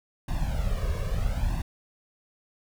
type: noise with flanger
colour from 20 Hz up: brown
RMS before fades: -27 dBFS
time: 0.28-1.62 s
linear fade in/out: 5 ms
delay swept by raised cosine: 1.1 to 1.82 ms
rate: 0.75 Hz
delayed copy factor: +1
effects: none